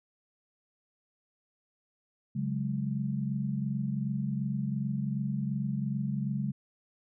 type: chord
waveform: sine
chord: C# suspended fourth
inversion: none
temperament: equal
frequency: 138.59 / 185 / 207.7 Hz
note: C#3 / F#3 / G#3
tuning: 0 / 0 / 0 cents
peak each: -32 / -36 / -33 dBFS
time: 2.35-6.52 s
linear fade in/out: 10 ms
effects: none